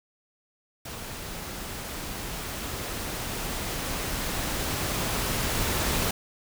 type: noise with level ramp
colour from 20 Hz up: pink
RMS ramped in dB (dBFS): -38 to -26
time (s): 0.85-6.11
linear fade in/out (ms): 5
effects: none